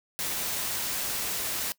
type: noise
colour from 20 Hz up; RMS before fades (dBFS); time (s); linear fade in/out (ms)
white; -31; 0.19-1.72; 0
effects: noise-tail reverb RT60 0.1 s tail -20 dB re dry